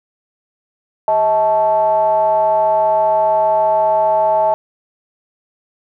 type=ring-modulated tone; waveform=triangle; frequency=117.5 Hz; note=A#2; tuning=14 cents sharp; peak=-6 dBFS; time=1.08-4.54 s; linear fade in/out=0 ms; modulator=756 Hz; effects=none